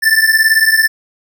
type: beating tone pair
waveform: square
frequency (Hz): 1760 / 1778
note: A6 / A6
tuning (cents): 0 / +18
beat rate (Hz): 18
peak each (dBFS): -12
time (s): 0.02-0.88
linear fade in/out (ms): 20
effects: none